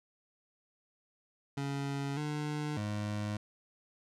25% pulse tone with pitch steps, 139.7 / 149.9 / 104.6 Hz, C#3 / D3 / G#2, +14 / +36 / +13 cents, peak -30 dBFS, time 1.57-3.37 s, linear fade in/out 5 ms, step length 600 ms, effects low-pass 8000 Hz 12 dB/octave

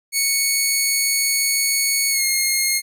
10% pulse tone with pitch glide, 2217 to 2143 Hz, C#7 to C7, 0 to +41 cents, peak -8 dBFS, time 0.12-2.82 s, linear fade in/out 50 ms, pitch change -59 cents, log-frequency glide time 2.1-2.23 s, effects none

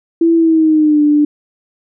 sine tone with pitch glide, 332.4 to 296.1 Hz, E4 to D4, +15 to +14 cents, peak -7 dBFS, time 0.21-1.25 s, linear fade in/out 5 ms, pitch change -201 cents, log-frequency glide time 0.35-1.02 s, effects none

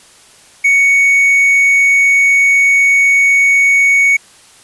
triangle tone, 2228 Hz, C#7, 8 cents sharp, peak -5 dBFS, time 0.64-4.17 s, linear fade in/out 10 ms, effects white hiss -43 dBFS RMS until 4.63 s + resampled to 24000 Hz

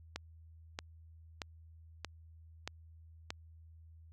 click train, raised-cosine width 0.2 ms, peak -21 dBFS, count 6, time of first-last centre 0.16-3.305 s, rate 1.59 Hz, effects added 81 Hz sine -54 dBFS peak until 4.12 s

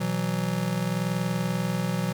square chord, B suspended fourth, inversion none, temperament just, 123.47 / 164.63 / 185.21 Hz, B2 / E3 / F#3, 0 / -2 / +2 cents, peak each -32 / -30 / -29 dBFS, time 0-2.13 s, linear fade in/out 10 ms, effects none

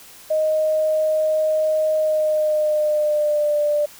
sine tone with pitch glide, 622.3 to 591.8 Hz, D#5 to D5, 0 to +13 cents, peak -16 dBFS, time 0.3-3.86 s, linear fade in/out 10 ms, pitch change -87 cents, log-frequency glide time 1.96-3.59 s, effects white hiss -44 dBFS RMS until 3.99 s

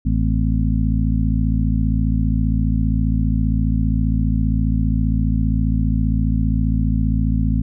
harmonic tone with a mistuned harmonic, 55 Hz, A1, in tune, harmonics 1 / 2 / 3 / 4 / 5, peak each -18 / -21 / -23 / -24 / -25 dBFS, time 0.05-7.62 s, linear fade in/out 10 ms, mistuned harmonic 5, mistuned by -110 cents, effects none

